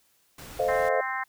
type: noise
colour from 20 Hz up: pink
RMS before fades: -43 dBFS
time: 0.38-0.89 s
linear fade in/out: 5 ms
type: chord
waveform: sine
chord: F dominant seventh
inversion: first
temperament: equal with one note detuned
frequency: 440 / 523.3 / 622.3 / 702.5 Hz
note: A4 / C5 / Eb5 / F5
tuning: 0 / 0 / 0 / +10 cents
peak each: -31 / -26 / -29 / -28 dBFS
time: 0.59-1.01 s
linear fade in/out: 5 ms
type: harmonic tone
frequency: 261.6 Hz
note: C4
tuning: in tune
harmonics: 3 / 4 / 5 / 6 / 7 / 8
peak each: -35 / -33 / -38 / -37 / -33 / -38 dBFS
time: 0.68-1.24 s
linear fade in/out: 10 ms
effects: white hiss -66 dBFS RMS until 1.28 s